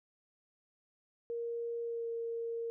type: tone with pitch glide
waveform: sine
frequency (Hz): 467.9 to 462.3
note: A#4 to A#4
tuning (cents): +6 to -14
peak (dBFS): -35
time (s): 1.3-2.7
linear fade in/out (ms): 0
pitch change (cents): -20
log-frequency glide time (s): 1.81-2.08
effects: none